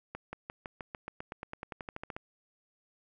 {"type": "accelerating click train", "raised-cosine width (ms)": 0.5, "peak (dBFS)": -24, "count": 19, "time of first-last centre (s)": [0.15, 2.165], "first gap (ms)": 180, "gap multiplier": 0.94, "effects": []}